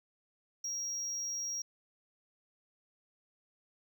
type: tone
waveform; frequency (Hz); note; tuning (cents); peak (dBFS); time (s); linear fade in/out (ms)
sine; 5640; F8; +16; -32; 0.64-1.62; 5
effects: tanh soft clip ceiling -34 dBFS + 12-bit